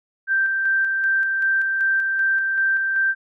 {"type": "tone with tremolo", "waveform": "sine", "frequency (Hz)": 1568, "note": "G6", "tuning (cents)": 0, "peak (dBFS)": -16, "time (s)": [0.27, 3.15], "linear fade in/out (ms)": 50, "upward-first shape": "square", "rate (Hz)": 2.6, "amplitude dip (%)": 30, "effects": []}